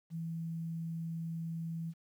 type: tone with quantisation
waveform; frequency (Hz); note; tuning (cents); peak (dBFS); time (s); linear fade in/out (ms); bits
sine; 164.81; E3; 0; -36; 0.1-1.94; 50; 11
effects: none